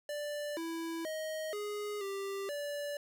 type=tone with pitch steps; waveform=square; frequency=588 / 330.2 / 628 / 415.5 / 393.8 / 580 Hz; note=D5 / E4 / D#5 / G#4 / G4 / D5; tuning=+2 / +3 / +16 / +1 / +8 / -22 cents; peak=-37 dBFS; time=0.09-2.97 s; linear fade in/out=2 ms; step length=480 ms; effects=none